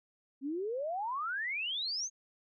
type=exponential sweep; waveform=sine; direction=up; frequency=260 to 6590 Hz; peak=-33 dBFS; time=0.41-2.1 s; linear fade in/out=50 ms; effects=none

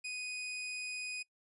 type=tone; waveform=sawtooth; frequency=2489 Hz; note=D#7; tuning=in tune; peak=-35 dBFS; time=0.04-1.23 s; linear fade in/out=10 ms; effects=noise-tail reverb RT60 0.1 s tail -23 dB re dry + resampled to 24000 Hz

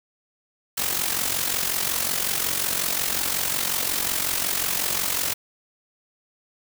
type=noise with amplitude modulation; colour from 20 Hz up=white; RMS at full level=-22 dBFS; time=0.77-5.34 s; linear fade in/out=10 ms; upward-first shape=sine; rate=45.5 Hz; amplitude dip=65%; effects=none

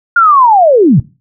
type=linear sweep; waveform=sine; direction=down; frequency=1430 to 107.3 Hz; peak=-3 dBFS; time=0.16-1 s; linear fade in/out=5 ms; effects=noise-tail reverb RT60 0.3 s tail -19 dB re dry

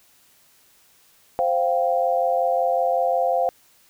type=chord; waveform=sine; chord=C suspended fourth; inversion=none; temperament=equal; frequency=523.3 / 698.5 / 784 Hz; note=C5 / F5 / G5; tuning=0 / 0 / 0 cents; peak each=-22 / -21 / -25 dBFS; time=1.39-3.49 s; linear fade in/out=0 ms; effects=white hiss -57 dBFS RMS until 3.89 s

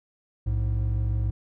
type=tone pair together; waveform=triangle; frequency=59.94 / 106.8 Hz; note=A#1 / G#2; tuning=+49 / +49 cents; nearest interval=minor seventh; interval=1000 cents; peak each=-23 dBFS; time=0.46-1.31 s; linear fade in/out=10 ms; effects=tanh soft clip ceiling -14 dBFS

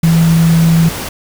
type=tone in noise; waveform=sine; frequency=164.81 Hz; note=E3; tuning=in tune; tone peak=-6 dBFS; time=0.03-0.89 s; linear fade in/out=5 ms; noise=pink; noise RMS=-22 dBFS; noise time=0.03-1.09 s; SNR=+13 dB; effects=none

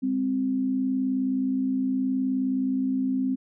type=tone pair together; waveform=sine; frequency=202.4 / 261.6 Hz; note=G#3 / C4; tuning=-44 / 0 cents; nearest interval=major third; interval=444 cents; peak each=-31 / -23 dBFS; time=0.02-3.36 s; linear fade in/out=20 ms; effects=none

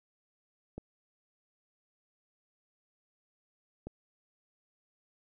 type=clicks; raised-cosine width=2 ms; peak=-27 dBFS; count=2; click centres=0.78 / 3.87 s; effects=none

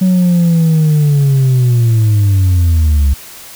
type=linear sweep; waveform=sine; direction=down; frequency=187.5 to 66.7 Hz; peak=-4 dBFS; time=0.01-3.14 s; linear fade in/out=10 ms; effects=tanh soft clip ceiling -6 dBFS + white hiss -33 dBFS RMS until 3.55 s

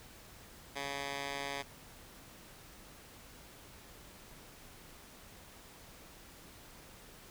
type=tone with band-pass filter; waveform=10% pulse; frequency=140 Hz; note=C#3; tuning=18 cents sharp; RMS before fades=-40 dBFS; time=0.75-1.63 s; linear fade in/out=20 ms; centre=2700 Hz; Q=0.58; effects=pink hiss -55 dBFS RMS until 7.3 s

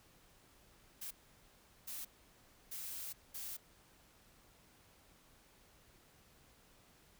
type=noise bursts at uneven times; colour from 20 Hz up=blue; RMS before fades=-45 dBFS; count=4; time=1.01-1.11 / 1.87-2.05 / 2.71-3.13 / 3.34-3.57 s; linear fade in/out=10 ms; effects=pink hiss -66 dBFS RMS until 7.19 s

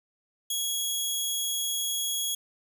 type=tone; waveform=15% pulse; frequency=3327 Hz; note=G#7; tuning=2 cents sharp; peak=-20 dBFS; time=0.5-2.35 s; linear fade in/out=5 ms; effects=none

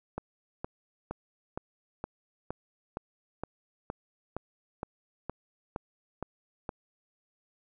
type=click train; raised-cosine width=1 ms; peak=-20 dBFS; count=15; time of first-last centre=0.18-6.692 s; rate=2.15 Hz; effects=none

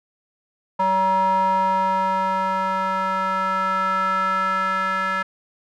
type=tone with band-pass filter sweep; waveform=square; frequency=189.5 Hz; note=F#3; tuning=42 cents sharp; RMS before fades=-21 dBFS; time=0.79-5.23 s; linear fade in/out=10 ms; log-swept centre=900 to 1500 Hz; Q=5; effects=none

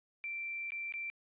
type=tone with dropouts; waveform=sine; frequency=2349 Hz; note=D7; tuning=in tune; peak=-37 dBFS; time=0.24-1.1 s; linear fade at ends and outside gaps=0 ms; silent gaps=0.705-0.72 / 0.923-0.939 s; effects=resampled to 8000 Hz + 13-bit

